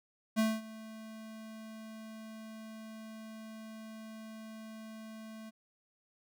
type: tone with ADSR envelope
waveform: square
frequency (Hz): 220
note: A3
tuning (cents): 0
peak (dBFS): -26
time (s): 0.36-5.51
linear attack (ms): 31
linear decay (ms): 220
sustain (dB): -20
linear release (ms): 25
effects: none